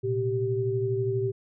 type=tone cluster; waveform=sine; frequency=115.6 / 127.9 / 389 Hz; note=A#2 / C3 / G4; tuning=-14 / -39 / -13 cents; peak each=-29 / -34 / -26 dBFS; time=0.03-1.32 s; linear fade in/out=20 ms; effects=none